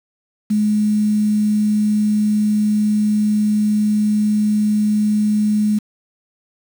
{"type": "tone with quantisation", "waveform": "sine", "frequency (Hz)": 211.1, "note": "G#3", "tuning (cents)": 29, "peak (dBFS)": -13, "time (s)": [0.5, 5.79], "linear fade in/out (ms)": 10, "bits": 6, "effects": []}